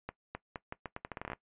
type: accelerating click train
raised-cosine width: 0.5 ms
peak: -23 dBFS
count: 15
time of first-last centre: 0.09-1.333 s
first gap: 260 ms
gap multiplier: 0.8
effects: noise-tail reverb RT60 0.1 s tail -18 dB re dry + resampled to 8000 Hz